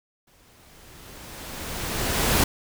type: noise with exponential growth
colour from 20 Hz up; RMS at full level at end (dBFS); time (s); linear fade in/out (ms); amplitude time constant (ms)
pink; -19; 0.27-2.44; 5; 470
effects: none